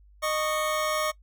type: tone pair together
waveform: 25% pulse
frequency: 615.8 / 1108.7 Hz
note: D#5 / C#6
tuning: -18 / 0 cents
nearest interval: minor seventh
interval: 1018 cents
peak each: -23 / -26 dBFS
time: 0.22-1.12 s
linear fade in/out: 20 ms
effects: noise-tail reverb RT60 0.1 s tail -21 dB re dry + added 50 Hz sine -52 dBFS peak until 1.22 s